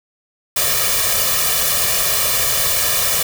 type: noise with comb filter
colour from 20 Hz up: white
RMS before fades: -17 dBFS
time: 0.56-3.23 s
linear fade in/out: 5 ms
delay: 1.7 ms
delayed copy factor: +0.9
effects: none